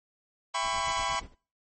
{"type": "chord", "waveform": "sawtooth", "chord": "C# half-diminished seventh", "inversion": "first", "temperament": "just", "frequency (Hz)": [665.2, 798.3, 997.9, 1108.7], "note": ["E5", "G5", "B5", "C#6"], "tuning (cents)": [16, 31, 18, 0], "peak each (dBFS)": [-33, -32, -27, -29], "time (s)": [0.54, 1.2], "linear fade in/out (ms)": 10}
{"type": "noise with tremolo", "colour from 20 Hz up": "brown", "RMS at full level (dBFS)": -41, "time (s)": [0.62, 1.35], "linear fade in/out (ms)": 50, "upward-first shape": "sine", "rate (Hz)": 8.5, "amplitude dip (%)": 90}
{"effects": ["noise-tail reverb RT60 0.4 s tail -24 dB re dry", "MP3 32 kbps"]}